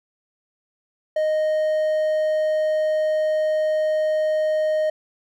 triangle tone with hard clipping, 620 Hz, D#5, 6 cents flat, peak -19 dBFS, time 1.16-4.9 s, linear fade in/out 5 ms, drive 6 dB, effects none

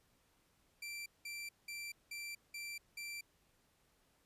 sawtooth tone bursts, 2349 Hz, D7, in tune, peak -40 dBFS, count 6, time 0.82-3.21 s, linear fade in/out 5 ms, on 240 ms, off 190 ms, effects pink hiss -74 dBFS RMS until 4.25 s + resampled to 32000 Hz

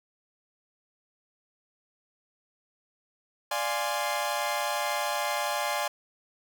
sawtooth chord, D half-diminished seventh, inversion none, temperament equal, 587.3 / 698.5 / 830.6 / 1046.5 Hz, D5 / F5 / Ab5 / C6, 0 / 0 / 0 / 0 cents, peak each -29 / -31 / -28 / -30 dBFS, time 3.51-5.88 s, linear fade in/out 5 ms, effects none

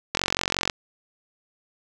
click train, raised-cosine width 0.2 ms, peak -4 dBFS, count 26, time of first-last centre 0.15-0.698 s, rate 45.6 Hz, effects none

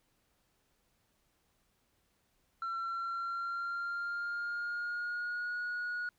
sine tone with pitch glide, 1354 to 1451.2 Hz, E6 to F#6, +46 to -34 cents, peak -32 dBFS, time 2.62-6.09 s, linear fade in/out 2 ms, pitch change +120 cents, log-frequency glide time 2.79-5.57 s, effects tanh soft clip ceiling -33 dBFS + pink hiss -75 dBFS RMS until 6.18 s

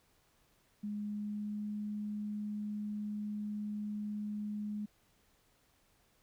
sine tone with pitch glide, 207.7 to 209.1 Hz, G#3 to G#3, 0 to +12 cents, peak -36 dBFS, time 0.83-4.86 s, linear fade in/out 10 ms, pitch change +12 cents, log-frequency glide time 1.01-1.64 s, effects pink hiss -71 dBFS RMS until 6.22 s

